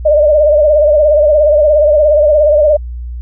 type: tone with vibrato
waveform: sine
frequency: 600 Hz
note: D5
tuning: 37 cents sharp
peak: -5 dBFS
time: 0.05-2.77 s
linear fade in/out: 10 ms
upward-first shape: sine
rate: 17 Hz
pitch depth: 67 cents each way
effects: added 60 Hz sine -20 dBFS peak until 3.21 s